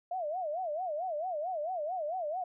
sine tone with vibrato, 667 Hz, E5, 20 cents sharp, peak -32 dBFS, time 0.11-2.44 s, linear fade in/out 5 ms, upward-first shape sine, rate 4.5 Hz, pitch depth 220 cents each way, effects none

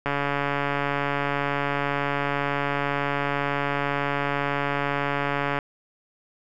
click train, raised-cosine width 0.5 ms, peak -10 dBFS, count 786, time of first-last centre 0.06-5.588 s, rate 142 Hz, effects none

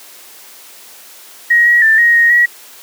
sine tone with pitch steps, 1889 / 1907 / 1777 / 1881 / 1870 / 1918 Hz, A#6 / A#6 / A6 / A#6 / A#6 / A#6, +22 / +39 / +17 / +15 / +5 / +49 cents, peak -6 dBFS, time 1.5-2.46 s, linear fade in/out 10 ms, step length 160 ms, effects white hiss -38 dBFS RMS until 2.82 s + high-pass 300 Hz 12 dB/octave

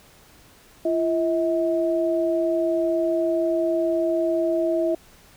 sine tone pair together, 340.1 / 642 Hz, F4 / E5, -46 / -46 cents, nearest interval major seventh, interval 1100 cents, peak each -22 dBFS, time 0.85-4.95 s, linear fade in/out 5 ms, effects pink hiss -52 dBFS RMS until 5.36 s

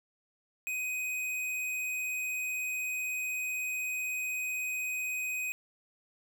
sine tone with hard clipping, 2506 Hz, D#7, 12 cents sharp, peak -33 dBFS, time 0.67-5.52 s, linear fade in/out 0 ms, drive 18 dB, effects none

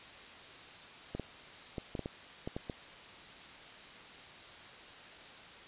clicks, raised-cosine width 2 ms, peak -24 dBFS, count 9, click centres 1.15 / 1.197 / 1.782 / 1.952 / 1.993 / 2.059 / 2.475 / 2.565 / 2.698 s, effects white hiss -51 dBFS RMS until 5.67 s + resampled to 8000 Hz

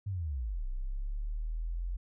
sine linear two-way sweep, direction down then up, 103.5 to 30.87 to 44.68 Hz, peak -32 dBFS, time 0.06-1.97 s, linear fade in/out 10 ms, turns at 0.66 s, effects none

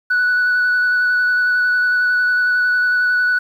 sine tone with vibrato, 1480 Hz, F#6, in tune, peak -11 dBFS, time 0.1-3.39 s, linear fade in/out 10 ms, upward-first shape square, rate 11 Hz, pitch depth 10 cents each way, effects tanh soft clip ceiling -11 dBFS + 8-bit

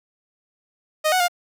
sawtooth tone with pitch steps, 620 / 739 / 706 Hz, D#5 / F#5 / F5, -6 / -2 / +19 cents, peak -13 dBFS, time 1.04-1.283 s, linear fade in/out 20 ms, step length 81 ms, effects none

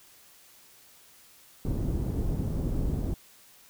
pink low-pass noise, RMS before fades -29 dBFS, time 1.65-3.14 s, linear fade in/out 2 ms, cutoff 280 Hz, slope 12 dB/octave, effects white hiss -56 dBFS RMS until 3.69 s

